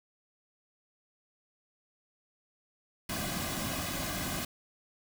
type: noise with comb filter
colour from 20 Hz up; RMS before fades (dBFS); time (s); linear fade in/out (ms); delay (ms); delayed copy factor
pink; -35; 3.09-4.45; 5; 2.2; -0.7
effects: none